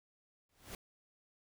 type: noise with exponential growth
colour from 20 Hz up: pink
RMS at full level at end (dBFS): -43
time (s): 0.49-0.75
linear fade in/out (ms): 2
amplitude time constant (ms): 56
effects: none